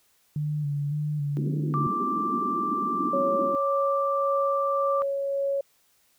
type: tone with vibrato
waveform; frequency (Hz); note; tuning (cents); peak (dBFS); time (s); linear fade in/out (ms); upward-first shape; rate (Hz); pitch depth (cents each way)
sine; 146.83; D3; 0; -25; 0.36-1.87; 2; square; 1.8; 34
type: band-pass noise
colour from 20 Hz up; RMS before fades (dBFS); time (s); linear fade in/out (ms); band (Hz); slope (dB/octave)
white; -32; 1.37-3.55; 0; 190 to 360; 48
type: tone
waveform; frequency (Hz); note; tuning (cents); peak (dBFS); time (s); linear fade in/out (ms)
sine; 1174.7; D6; 0; -25; 1.74-5.02; 0
type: tone with tremolo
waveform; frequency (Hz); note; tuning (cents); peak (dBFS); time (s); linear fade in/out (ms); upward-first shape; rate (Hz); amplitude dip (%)
sine; 554.4; C#5; 0; -23; 3.13-5.61; 5; sine; 1.8; 25
effects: white hiss -65 dBFS RMS until 6.18 s